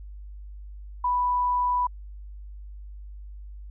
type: tone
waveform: sine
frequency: 987.8 Hz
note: B5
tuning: in tune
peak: -21 dBFS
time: 1.04-1.87 s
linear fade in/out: 5 ms
effects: added 50 Hz sine -38 dBFS peak until 3.7 s